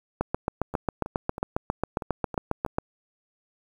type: two click trains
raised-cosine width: 1 ms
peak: -20 / -10 dBFS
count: 7 / 20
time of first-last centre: 0.74-2.663 / 0.21-2.785 s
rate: 3.12 / 7.38 Hz
effects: 8-bit